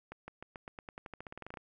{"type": "accelerating click train", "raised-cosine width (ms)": 0.5, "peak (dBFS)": -29, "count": 19, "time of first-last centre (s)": [0.12, 1.572], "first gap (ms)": 160, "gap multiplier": 0.91, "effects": []}